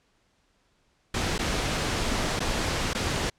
pink noise with dropouts, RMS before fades -27 dBFS, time 1.14-3.3 s, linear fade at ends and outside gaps 5 ms, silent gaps 1.381-1.39 / 2.394-2.403 / 2.934-2.948 s, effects pink hiss -68 dBFS RMS until 3.38 s + low-pass 7000 Hz 12 dB/octave

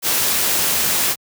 white noise, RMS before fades -18 dBFS, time 0.02-1.16 s, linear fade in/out 50 ms, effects high-pass 80 Hz 12 dB/octave

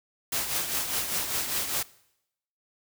white noise with tremolo, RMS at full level -27 dBFS, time 0.32-1.83 s, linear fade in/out 5 ms, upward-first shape triangle, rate 5 Hz, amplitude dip 60%, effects noise-tail reverb RT60 0.8 s tail -21 dB re dry

